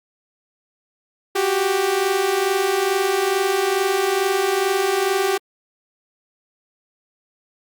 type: tone pair together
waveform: sawtooth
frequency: 370 / 392.3 Hz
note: F#4 / G4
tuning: 0 / +1 cents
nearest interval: minor second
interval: 101 cents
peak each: -19 / -15 dBFS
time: 1.35-5.38 s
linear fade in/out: 10 ms
effects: Opus 48 kbps